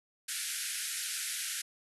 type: band-pass noise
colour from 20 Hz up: white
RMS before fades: -37 dBFS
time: 0.28-1.62 s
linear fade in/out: 10 ms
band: 1400 to 12000 Hz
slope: 96 dB/octave
effects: none